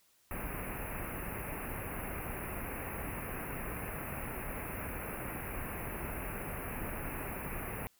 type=band-stop noise; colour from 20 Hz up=pink; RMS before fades=-40 dBFS; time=0.31-7.87 s; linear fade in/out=0 ms; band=2700 to 10000 Hz; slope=96 dB/octave; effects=white hiss -69 dBFS RMS until 7.99 s